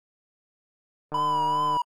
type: click train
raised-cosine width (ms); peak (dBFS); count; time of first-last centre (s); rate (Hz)
1; -22; 99; 1.12-1.769; 151
type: tone with vibrato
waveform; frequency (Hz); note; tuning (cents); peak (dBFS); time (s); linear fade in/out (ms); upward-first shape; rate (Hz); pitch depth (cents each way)
triangle; 987.8; B5; 0; -20; 1.14-1.82; 5; triangle; 2.5; 56
effects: AAC 64 kbps